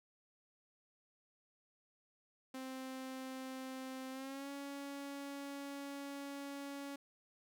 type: tone with pitch glide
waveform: sawtooth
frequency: 261.6 to 280.4 Hz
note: C4 to C#4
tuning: 0 to +20 cents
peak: -40 dBFS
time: 2.54-6.96 s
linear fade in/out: 5 ms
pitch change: +120 cents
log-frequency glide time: 4.11-4.5 s
effects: none